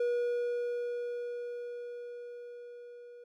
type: tone with level ramp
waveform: triangle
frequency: 482.1 Hz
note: B4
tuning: 42 cents flat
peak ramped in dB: -25 to -46 dBFS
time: 0-3.24 s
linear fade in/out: 5 ms
effects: none